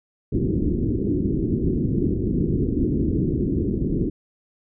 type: low-pass noise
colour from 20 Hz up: white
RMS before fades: -22 dBFS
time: 0.32-4.1 s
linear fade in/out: 10 ms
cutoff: 370 Hz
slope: 48 dB/octave
effects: none